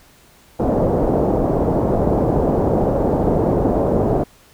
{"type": "low-pass noise", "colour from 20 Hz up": "white", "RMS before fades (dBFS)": -17, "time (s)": [0.59, 4.24], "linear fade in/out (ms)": 10, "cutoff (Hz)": 640, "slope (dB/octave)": 24, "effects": ["pink hiss -50 dBFS RMS until 4.53 s"]}